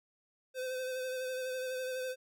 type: tone with vibrato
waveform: square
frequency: 513 Hz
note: C5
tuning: 34 cents flat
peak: -36 dBFS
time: 0.54-2.16 s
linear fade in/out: 50 ms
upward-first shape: sine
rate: 12 Hz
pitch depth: 24 cents each way
effects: none